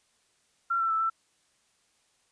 sine tone with pitch steps, 1368 / 1341 / 1318 / 1333 Hz, F6 / E6 / E6 / E6, -36 / +29 / -1 / +19 cents, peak -24 dBFS, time 0.7-1.1 s, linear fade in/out 10 ms, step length 100 ms, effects white hiss -69 dBFS RMS until 2.31 s + resampled to 22050 Hz

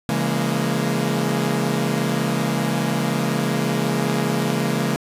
sawtooth chord, A# half-diminished seventh, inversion first, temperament equal with one note detuned, 138.59 / 168.28 / 207.7 / 233.1 Hz, C#3 / E3 / G#3 / A#3, 0 / +36 / 0 / 0 cents, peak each -21 dBFS, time 0.09-4.96 s, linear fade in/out 0 ms, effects resampled to 32000 Hz + 8-bit

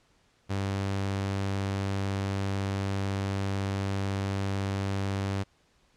sawtooth tone, 98 Hz, G2, in tune, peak -24 dBFS, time 0.49-5.44 s, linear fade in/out 20 ms, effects pink hiss -66 dBFS RMS until 5.96 s + low-pass 7000 Hz 12 dB/octave

